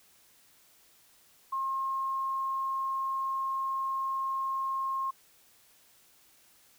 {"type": "tone", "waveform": "sine", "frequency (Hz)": 1071, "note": "C6", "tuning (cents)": 40, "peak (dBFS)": -29, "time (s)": [1.52, 5.11], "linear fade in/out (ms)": 10, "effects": ["white hiss -62 dBFS RMS until 6.78 s"]}